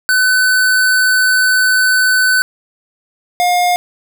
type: tone pair in turn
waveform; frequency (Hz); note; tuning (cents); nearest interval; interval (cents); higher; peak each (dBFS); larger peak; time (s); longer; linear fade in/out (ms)
square; 1509 / 712.2; F#6 / F5; +34 / +34; octave + minor second; 1300; first; -10 / -11; first; 0.09-2.42 / 3.4-3.76; first; 0
effects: none